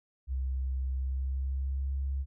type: tone with pitch glide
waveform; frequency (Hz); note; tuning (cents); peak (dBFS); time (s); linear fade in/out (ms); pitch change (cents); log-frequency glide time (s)
sine; 65.4 to 67.98; C2 to C#2; 0 to -33; -29; 0.27-2.26; 50; +67; 0.93-1.95
effects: none